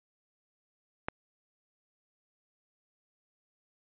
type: click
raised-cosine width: 0.5 ms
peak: -16 dBFS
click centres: 1.085 s
effects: resampled to 8000 Hz

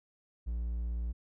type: tone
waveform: triangle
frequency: 58.2 Hz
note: A#1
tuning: 2 cents flat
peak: -30 dBFS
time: 0.46-1.13 s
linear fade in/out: 20 ms
effects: none

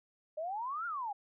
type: exponential two-way sweep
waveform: sine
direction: up then down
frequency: 597 to 1438 to 782 Hz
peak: -35 dBFS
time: 0.37-1.13 s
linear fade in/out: 10 ms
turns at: 0.86 s
effects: none

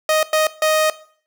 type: tone bursts at uneven times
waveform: sawtooth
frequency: 623 Hz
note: D#5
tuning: 2 cents sharp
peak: -10 dBFS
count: 3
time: 0.09-0.23 / 0.33-0.47 / 0.62-0.9 s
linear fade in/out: 2 ms
effects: noise-tail reverb RT60 0.5 s tail -18 dB re dry

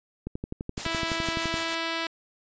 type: click train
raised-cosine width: 3 ms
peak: -19 dBFS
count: 16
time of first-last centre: 0.27-1.541 s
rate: 11.8 Hz
type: noise with tremolo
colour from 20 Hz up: white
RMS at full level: -33 dBFS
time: 0.77-1.75 s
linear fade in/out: 5 ms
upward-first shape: triangle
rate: 6.4 Hz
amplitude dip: 70%
type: tone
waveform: 5% pulse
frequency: 329.6 Hz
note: E4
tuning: in tune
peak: -16 dBFS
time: 0.85-2.07 s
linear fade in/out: 2 ms
effects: resampled to 16000 Hz

